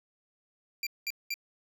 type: tone bursts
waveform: 25% pulse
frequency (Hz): 2368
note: D7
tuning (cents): +14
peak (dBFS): -27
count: 3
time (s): 0.83-1.341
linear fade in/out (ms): 2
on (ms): 37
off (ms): 200
effects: none